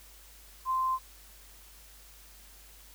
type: tone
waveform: sine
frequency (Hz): 1041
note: C6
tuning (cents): -9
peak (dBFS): -26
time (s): 0.65-0.99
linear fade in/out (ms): 50
effects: added 50 Hz sine -55 dBFS peak until 2.94 s + white hiss -55 dBFS RMS until 2.94 s